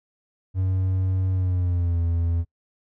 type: tone with pitch glide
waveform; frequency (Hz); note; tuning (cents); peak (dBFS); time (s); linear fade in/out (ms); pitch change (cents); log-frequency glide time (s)
triangle; 93.8 to 84.54; F#2 to E2; +24 to +44; -18; 0.54-2.45; 50; -180; 1.32-2
effects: noise-tail reverb RT60 0.1 s tail -25 dB re dry

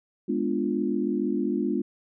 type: chord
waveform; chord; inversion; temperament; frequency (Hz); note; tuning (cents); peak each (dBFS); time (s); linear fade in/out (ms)
sine; G# diminished seventh; none; equal; 207.7 / 246.9 / 293.7 / 349.2; G#3 / B3 / D4 / F4; 0 / 0 / 0 / 0; -29; 0.28-1.82; 10
effects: none

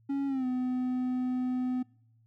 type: tone with pitch glide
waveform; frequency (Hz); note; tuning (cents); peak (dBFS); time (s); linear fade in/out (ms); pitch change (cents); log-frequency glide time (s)
triangle; 277.3 to 252.8; C#4 to B3; +1 to +41; -26; 0.09-1.83; 10; -160; 0.27-0.46
effects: noise-tail reverb RT60 0.7 s tail -24 dB re dry + added 113 Hz sine -61 dBFS peak until 2.26 s

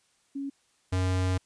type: tone pair in turn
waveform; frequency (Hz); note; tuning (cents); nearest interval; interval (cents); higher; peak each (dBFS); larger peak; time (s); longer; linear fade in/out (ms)
sine / square; 277.2 / 92.5; C#4 / F#2; 0 / 0; octave + perfect fifth; 1900; first; -31 / -25; second; 0.35-0.5 / 0.92-1.38; second; 10
effects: white hiss -68 dBFS RMS until 1.45 s + resampled to 22050 Hz

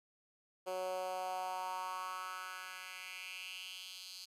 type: tone with high-pass filter sweep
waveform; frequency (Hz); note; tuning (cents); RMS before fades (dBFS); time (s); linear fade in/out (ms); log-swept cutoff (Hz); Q
10% pulse; 185; F#3; 0; -43; 0.66-4.26; 20; 480 to 4300; 3.6
effects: resampled to 32000 Hz + 11-bit

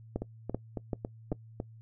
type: two click trains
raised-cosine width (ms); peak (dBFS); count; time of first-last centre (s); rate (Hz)
2; -18 / -21; 4 / 6; 0.16-1.318 / 0.22-1.601; 2.59 / 3.62
effects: noise-tail reverb RT60 0.1 s tail -21 dB re dry + added 112 Hz sine -49 dBFS peak until 1.81 s

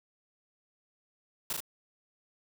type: noise with echo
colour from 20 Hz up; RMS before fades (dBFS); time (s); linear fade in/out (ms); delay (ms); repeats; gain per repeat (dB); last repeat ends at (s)
white; -33; 1.5-1.53; 2; 37; 2; -2; 1.604
effects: none

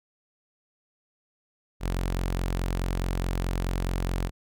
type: tone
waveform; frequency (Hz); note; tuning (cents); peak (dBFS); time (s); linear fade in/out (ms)
sawtooth; 44.71; F1; +41; -22; 1.8-4.31; 50
effects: none

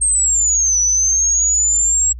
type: linear two-way sweep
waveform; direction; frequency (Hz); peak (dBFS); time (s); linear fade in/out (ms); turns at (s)
sine; down then up; 8520 to 5890 to 7660; -12; 0.01-2.13; 10; 0.79
effects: added 60 Hz sine -28 dBFS peak until 2.19 s

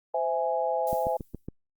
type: chord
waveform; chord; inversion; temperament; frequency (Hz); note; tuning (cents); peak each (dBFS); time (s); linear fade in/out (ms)
sine; C augmented; none; equal with one note detuned; 516 / 659.3 / 830.6; C5 / E5 / G#5; -24 / 0 / 0; -29; 0.14-1.17; 5
type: noise with exponential decay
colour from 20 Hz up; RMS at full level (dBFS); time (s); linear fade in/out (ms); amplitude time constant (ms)
violet; -39; 0.87-1.47; 2; 130
type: click train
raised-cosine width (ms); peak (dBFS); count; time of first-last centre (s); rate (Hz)
3; -22; 5; 0.93-1.486; 7.2
effects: Opus 32 kbps

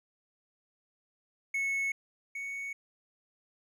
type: tone pair in turn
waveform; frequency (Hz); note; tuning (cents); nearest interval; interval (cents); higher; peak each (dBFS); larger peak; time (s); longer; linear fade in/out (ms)
triangle; 2200 / 2223; C#7 / C#7; -14 / +4; unison; 18; second; -27 / -34; first; 1.54-1.92 / 2.35-2.73; neither; 5
effects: none

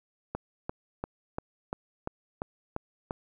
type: click train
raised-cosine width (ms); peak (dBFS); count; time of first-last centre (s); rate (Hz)
1; -18; 9; 0.35-3.109; 2.9
effects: 10-bit

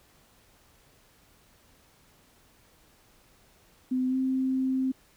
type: tone with pitch glide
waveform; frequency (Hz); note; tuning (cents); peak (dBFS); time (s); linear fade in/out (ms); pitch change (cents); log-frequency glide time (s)
sine; 256.1 to 261.8; C4 to C4; -37 to +1; -24; 3.91-4.92; 10; +38; 4.08-4.16
effects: pink hiss -61 dBFS RMS until 5.16 s

